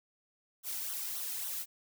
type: noise with flanger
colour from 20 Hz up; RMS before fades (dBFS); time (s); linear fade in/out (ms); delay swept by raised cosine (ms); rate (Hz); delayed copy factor
blue; -38; 0.63-1.66; 50; 0.41 to 1.81; 3.6; -0.7
effects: none